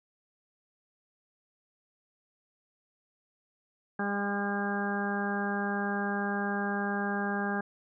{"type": "harmonic tone with a mistuned harmonic", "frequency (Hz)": 201.7, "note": "G3", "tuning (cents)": 50, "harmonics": [1, 2, 3, 4, 5, 6, 7, 8], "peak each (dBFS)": [-32, -37, -42, -36, -45, -41, -43, -35], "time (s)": [3.99, 7.61], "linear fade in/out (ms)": 5, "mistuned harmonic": 5, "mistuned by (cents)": 29, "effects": []}